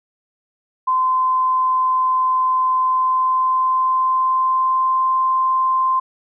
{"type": "tone with pitch glide", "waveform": "sine", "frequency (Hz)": [1031, 1043], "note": ["C6", "C6"], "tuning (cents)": [-26, -6], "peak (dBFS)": -14, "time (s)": [0.87, 6], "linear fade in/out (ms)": 10, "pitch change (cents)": 20, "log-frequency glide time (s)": [2.79, 5.07], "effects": []}